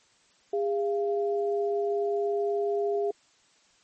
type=tone pair together; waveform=sine; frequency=407.3 / 688 Hz; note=G#4 / F5; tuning=-34 / -26 cents; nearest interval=major sixth; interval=908 cents; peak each=-25 / -32 dBFS; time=0.53-3.11 s; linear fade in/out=5 ms; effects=white hiss -63 dBFS RMS until 3.83 s + MP3 32 kbps